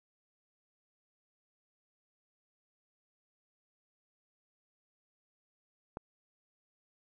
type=click; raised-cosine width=1 ms; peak=-25 dBFS; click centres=5.971 s; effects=none